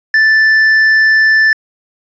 sine tone with tanh clipping, 1760 Hz, A6, in tune, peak -7 dBFS, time 0.14-1.53 s, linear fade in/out 2 ms, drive 5 dB, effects resampled to 16000 Hz

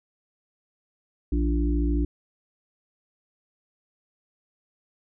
harmonic tone with a mistuned harmonic, 57.4 Hz, A#1, 26 cents flat, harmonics 1 / 3 / 5 / 6, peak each -22 / -34 / -27 / -33 dBFS, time 1.32-2.05 s, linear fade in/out 5 ms, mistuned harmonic 5, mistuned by +22 cents, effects none

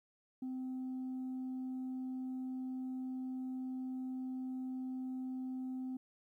sine tone, 257.9 Hz, C4, 25 cents flat, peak -36 dBFS, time 0.42-5.97 s, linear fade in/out 5 ms, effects tanh soft clip ceiling -37 dBFS + 13-bit

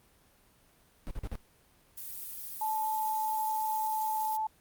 brown noise bursts, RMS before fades -35 dBFS, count 4, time 1.07-1.354 s, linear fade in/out 0 ms, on 38 ms, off 44 ms
violet noise, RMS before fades -41 dBFS, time 1.97-4.37 s, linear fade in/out 5 ms
sine tone, 872 Hz, A5, 16 cents flat, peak -29 dBFS, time 2.61-4.47 s, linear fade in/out 5 ms
effects pink hiss -64 dBFS RMS until 4.6 s + Opus 32 kbps

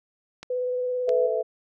clicks, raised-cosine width 0.2 ms, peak -21 dBFS, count 2, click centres 0.43 / 1.092 s
sine tone with vibrato, 499.8 Hz, B4, 21 cents sharp, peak -24 dBFS, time 0.5-1.27 s, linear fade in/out 5 ms, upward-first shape square, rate 18 Hz, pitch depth 11 cents each way
sine chord, A suspended second, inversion none, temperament equal with one note detuned, 440 / 499.3 / 659.3 Hz, A4 / B4 / E5, 0 / +19 / 0 cents, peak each -27 / -27 / -27 dBFS, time 1.07-1.43 s, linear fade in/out 20 ms
effects none

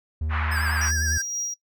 triangle tone, 77.78 Hz, D#2, in tune, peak -22 dBFS, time 0.21-1.18 s, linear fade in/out 5 ms
pink band-pass noise, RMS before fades -30 dBFS, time 0.29-0.92 s, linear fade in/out 50 ms, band 1000 to 2100 Hz, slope 24 dB/octave
square tone with vibrato, 1641 Hz, G#6, 21 cents flat, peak -27 dBFS, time 0.51-1.22 s, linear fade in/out 10 ms, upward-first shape sine, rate 9.9 Hz, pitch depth 80 cents each way
triangle tone with tremolo, 5720 Hz, F8, 41 cents sharp, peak -24 dBFS, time 0.81-1.54 s, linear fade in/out 5 ms, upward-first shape sine, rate 3.8 Hz, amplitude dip 35%
effects noise-tail reverb RT60 0.1 s tail -21 dB re dry

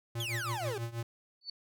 square tone with tremolo, 116.54 Hz, A#2, in tune, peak -33 dBFS, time 0.15-1.03 s, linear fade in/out 5 ms, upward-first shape triangle, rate 6.2 Hz, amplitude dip 90%
40% pulse exponential sweep, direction down, 3492 to 377.3 Hz, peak -34 dBFS, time 0.2-0.78 s, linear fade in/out 2 ms
sine tone with exponential growth, 4490 Hz, C#8, 21 cents sharp, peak -34 dBFS, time 1.41-1.5 s, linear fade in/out 5 ms, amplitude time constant 19 ms
effects none

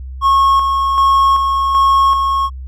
triangle tone with tremolo, 1092 Hz, C#6, 26 cents flat, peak -6 dBFS, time 0.21-2.5 s, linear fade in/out 50 ms, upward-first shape square, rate 1.3 Hz, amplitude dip 40%, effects added 65 Hz sine -25 dBFS peak until 2.67 s

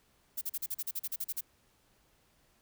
violet noise bursts, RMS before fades -35 dBFS, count 13, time 0.37-1.41 s, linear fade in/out 10 ms, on 44 ms, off 39 ms, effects pink hiss -69 dBFS RMS until 2.61 s

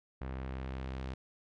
sawtooth tone with low-pass filter sweep, 65.41 Hz, C2, in tune, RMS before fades -40 dBFS, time 0.21-1.14 s, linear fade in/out 5 ms, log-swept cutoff 1900 to 4200 Hz, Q 0.91, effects none

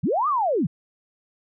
sine linear two-way sweep, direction up then down, 107.9 to 1244.5 to 122.4 Hz, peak -19 dBFS, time 0.03-0.67 s, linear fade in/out 10 ms, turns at 0.28 s, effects none

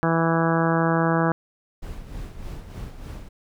harmonic tone, 164.8 Hz, E3, in tune, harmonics 1 / 2 / 3 / 4 / 5 / 6 / 7 / 8 / 9 / 10, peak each -22 / -25 / -27 / -28 / -29 / -30 / -30 / -31 / -32 / -32 dBFS, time 0.03-1.32 s, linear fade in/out 0 ms
brown noise with tremolo, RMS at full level -33 dBFS, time 1.82-3.29 s, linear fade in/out 10 ms, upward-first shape sine, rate 3.3 Hz, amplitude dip 55%
effects none

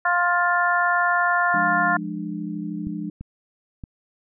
harmonic tone, 351.5 Hz, F4, 11 cents sharp, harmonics 2 / 3 / 4 / 5, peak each -23 / -23 / -22 / -24 dBFS, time 0.05-1.97 s, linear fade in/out 5 ms
sine chord, D diminished, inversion first, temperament equal with one note detuned, 174.61 / 207.7 / 299.3 Hz, F3 / Ab3 / D4, 0 / 0 / +33 cents, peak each -31 dBFS, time 1.54-3.1 s, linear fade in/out 2 ms
clicks, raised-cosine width 5 ms, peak -22 dBFS, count 3, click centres 2.87 / 3.21 / 3.838 s
effects none

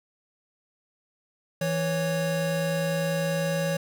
square tone pair together, 164.81 / 554.4 Hz, E3 / C#5, 0 / 0 cents, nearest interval octave + major sixth, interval 2100 cents, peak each -28 dBFS, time 1.61-3.77 s, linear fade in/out 5 ms, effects none

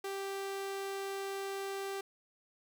sawtooth tone, 392 Hz, G4, in tune, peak -33 dBFS, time 0.04-2.01 s, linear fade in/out 5 ms, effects 10-bit

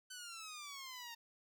10% pulse exponential sweep, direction down, 1523 to 918 Hz, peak -39 dBFS, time 0.1-1.15 s, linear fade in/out 10 ms, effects none

